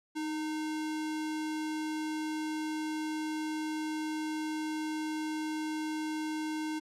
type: tone with sample-and-hold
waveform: sine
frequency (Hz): 311.1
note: D#4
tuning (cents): 0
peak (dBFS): -32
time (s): 0.15-6.8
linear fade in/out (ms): 20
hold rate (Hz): 1225
effects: low-pass 9000 Hz 12 dB/octave